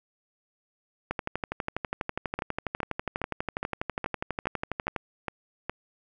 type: two click trains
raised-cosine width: 0.5 ms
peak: -15 / -14 dBFS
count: 9 / 48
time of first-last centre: 2.39-5.696 / 1.11-4.962 s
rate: 2.42 / 12.2 Hz
effects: none